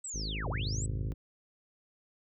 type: linear two-way sweep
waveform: sine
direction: down then up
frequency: 8200 to 318.7 to 8200 Hz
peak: -37 dBFS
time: 0.04-0.86 s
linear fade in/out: 5 ms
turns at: 0.49 s
type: harmonic tone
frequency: 52.8 Hz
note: G#1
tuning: 29 cents sharp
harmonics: 1 / 2 / 3 / 4 / 5 / 6 / 7 / 8 / 9 / 10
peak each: -36 / -45 / -44 / -51 / -48 / -53 / -52 / -55 / -59 / -60 dBFS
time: 0.14-1.14 s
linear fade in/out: 5 ms
type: chord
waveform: sine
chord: F minor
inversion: none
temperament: just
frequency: 87.31 / 104.77 / 130.96 Hz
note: F2 / Ab2 / C3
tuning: 0 / +16 / +2 cents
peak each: -39 dBFS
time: 0.44-1.12 s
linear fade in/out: 0 ms
effects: none